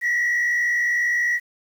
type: tone with frequency modulation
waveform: sine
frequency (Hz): 1925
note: B6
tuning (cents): -45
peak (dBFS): -16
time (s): 0.01-1.4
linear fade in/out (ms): 50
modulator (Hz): 61.3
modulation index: 0.85
effects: tanh soft clip ceiling -17 dBFS + 8-bit

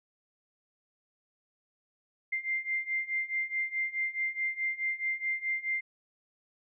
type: beating tone pair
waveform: sine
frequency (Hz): 2093 / 2097.7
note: C7 / C7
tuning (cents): 0 / +4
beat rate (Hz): 4.7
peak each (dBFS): -34 / -32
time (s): 2.32-5.81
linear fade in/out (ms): 10
effects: none

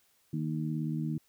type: harmonic tone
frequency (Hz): 77.78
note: D#2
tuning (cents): 0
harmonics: 2 / 3 / 4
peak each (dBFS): -32 / -36 / -38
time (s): 0.33-1.18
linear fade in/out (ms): 5
effects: white hiss -69 dBFS RMS until 1.28 s

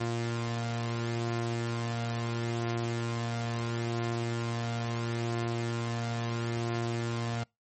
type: tone pair together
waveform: sawtooth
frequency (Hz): 116.88 / 349.9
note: A#2 / F4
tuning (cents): +5 / +3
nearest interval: octave + perfect fifth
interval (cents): 1898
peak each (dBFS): -27 / -34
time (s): 0-7.44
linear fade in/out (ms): 10
effects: noise-tail reverb RT60 0.2 s tail -25 dB re dry + MP3 32 kbps

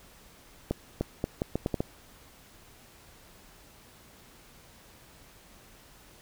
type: accelerating click train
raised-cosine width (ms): 2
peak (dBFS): -14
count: 8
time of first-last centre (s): 0.71-1.805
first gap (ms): 300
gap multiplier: 0.77
effects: pink hiss -55 dBFS RMS until 6.21 s

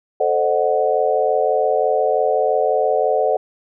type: chord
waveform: sine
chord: A diminished seventh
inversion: none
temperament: equal with one note detuned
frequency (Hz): 440 / 523.3 / 609.1 / 740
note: A4 / C5 / Eb5 / Gb5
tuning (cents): 0 / 0 / -37 / 0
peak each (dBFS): -20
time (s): 0.2-3.37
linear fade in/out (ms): 5
effects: none

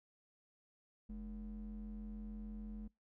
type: ring-modulated tone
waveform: triangle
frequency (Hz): 130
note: C3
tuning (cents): -11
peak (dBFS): -38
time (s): 1.09-2.88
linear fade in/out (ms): 10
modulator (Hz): 83.2
effects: noise-tail reverb RT60 0.2 s tail -26 dB re dry + tanh soft clip ceiling -35 dBFS

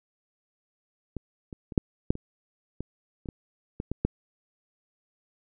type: clicks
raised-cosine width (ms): 3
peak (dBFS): -20 / -26 / -26 / -6 / -7 / -25 / -20 / -29 / -20 / -18 / -16 / -10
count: 12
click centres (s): 1.167 / 1.528 / 1.722 / 1.778 / 2.105 / 2.154 / 2.806 / 3.258 / 3.288 / 3.801 / 3.916 / 4.05
effects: none

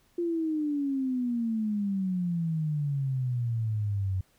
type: exponential sweep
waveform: sine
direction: down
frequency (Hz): 349.2 to 92.5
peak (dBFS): -26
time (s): 0.18-4.21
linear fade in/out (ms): 5
effects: pink hiss -66 dBFS RMS until 4.38 s

